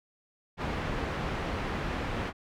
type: low-pass noise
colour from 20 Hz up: pink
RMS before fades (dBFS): -33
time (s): 0.57-2.33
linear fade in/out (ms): 50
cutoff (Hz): 2300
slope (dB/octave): 12
effects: none